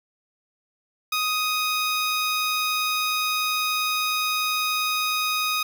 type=tone; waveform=15% pulse; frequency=1249 Hz; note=D#6; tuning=6 cents sharp; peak=-16 dBFS; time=1.12-5.63 s; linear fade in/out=5 ms; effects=none